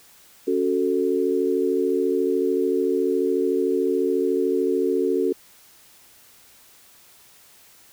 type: chord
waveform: sine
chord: F# minor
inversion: second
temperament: equal with one note detuned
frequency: 277.2 / 370 / 443.8 Hz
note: C#4 / F#4 / A4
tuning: 0 / 0 / +15 cents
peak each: -25 / -22 / -23 dBFS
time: 0.47-5.33 s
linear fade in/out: 10 ms
effects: white hiss -52 dBFS RMS until 7.92 s